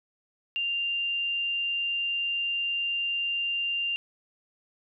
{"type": "tone", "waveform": "sine", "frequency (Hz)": 2789, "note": "F7", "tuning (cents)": -3, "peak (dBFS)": -26, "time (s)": [0.56, 3.96], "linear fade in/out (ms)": 0, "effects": []}